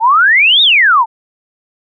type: exponential two-way sweep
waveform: sine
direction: up then down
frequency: 853 to 3813 to 853 Hz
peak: -5 dBFS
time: 0-1.06 s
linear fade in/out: 50 ms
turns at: 0.62 s
effects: none